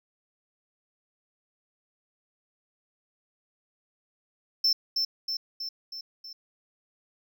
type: tone with echo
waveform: triangle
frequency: 5330 Hz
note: E8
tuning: 18 cents sharp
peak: -19 dBFS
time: 4.64-4.73 s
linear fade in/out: 5 ms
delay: 320 ms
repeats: 5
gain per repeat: -4 dB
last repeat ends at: 6.33 s
effects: none